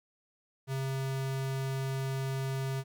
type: tone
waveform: square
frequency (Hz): 134.1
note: C3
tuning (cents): +43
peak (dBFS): -32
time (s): 0.67-2.84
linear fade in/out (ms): 50
effects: 12-bit